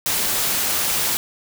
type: noise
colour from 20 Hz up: white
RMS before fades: -21 dBFS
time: 0.06-1.17 s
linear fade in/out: 0 ms
effects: none